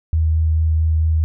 sine tone with vibrato, 79.6 Hz, D#2, 40 cents sharp, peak -13 dBFS, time 0.13-1.24 s, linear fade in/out 0 ms, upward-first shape sine, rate 4.5 Hz, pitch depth 10 cents each way, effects none

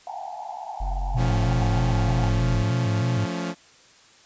white band-pass noise, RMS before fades -35 dBFS, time 0.07-2.29 s, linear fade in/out 2 ms, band 700 to 870 Hz, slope 96 dB/octave
triangle tone, 45.39 Hz, F#1, 32 cents flat, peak -22 dBFS, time 0.8-2.63 s, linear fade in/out 10 ms
sine tone with vibrato, 114.7 Hz, A#2, 28 cents flat, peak -21 dBFS, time 1.14-3.26 s, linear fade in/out 20 ms, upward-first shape square, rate 3.2 Hz, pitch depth 120 cents each way
sawtooth chord, F augmented, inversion none, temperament equal with one note detuned, 174.61 / 220 / 280.2 Hz, F3 / A3 / C#4, 0 / 0 / +19 cents, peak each -25 / -30 / -28 dBFS, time 1.16-3.55 s, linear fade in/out 50 ms
effects white hiss -53 dBFS RMS until 4.25 s + resampled to 16000 Hz

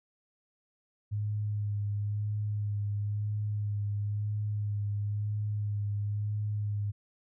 sine tone with vibrato, 103.83 Hz, G#2, in tune, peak -29 dBFS, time 1.11-6.92 s, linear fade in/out 20 ms, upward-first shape sine, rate 0.99 Hz, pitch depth 21 cents each way, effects none

